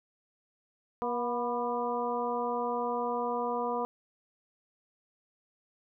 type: harmonic tone with a mistuned harmonic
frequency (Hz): 240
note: B3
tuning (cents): -49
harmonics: 1 / 2 / 3 / 4 / 5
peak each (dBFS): -38 / -33 / -36 / -34 / -39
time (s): 1.02-3.85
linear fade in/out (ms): 0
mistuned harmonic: 4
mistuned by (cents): +43
effects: none